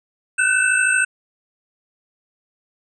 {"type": "tone cluster", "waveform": "sine", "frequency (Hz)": [1478, 1531, 2640, 8390], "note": ["F#6", "G6", "E7", "C9"], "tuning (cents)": [-2, -41, 2, 4], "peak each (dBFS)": [-20, -18, -21, -23], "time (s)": [0.38, 1.05], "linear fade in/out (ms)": 10, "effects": []}